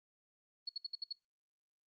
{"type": "tone bursts", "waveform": "sine", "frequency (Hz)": 4360, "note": "C#8", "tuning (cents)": -29, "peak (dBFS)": -37, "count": 6, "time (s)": [0.67, 1.127], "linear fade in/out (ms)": 5, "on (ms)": 22, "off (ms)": 65, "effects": ["noise-tail reverb RT60 0.2 s tail -24 dB re dry", "Opus 24 kbps"]}